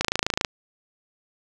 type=click train; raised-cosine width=0.2 ms; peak=-4 dBFS; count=13; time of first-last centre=0.01-0.448 s; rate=27.4 Hz; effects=none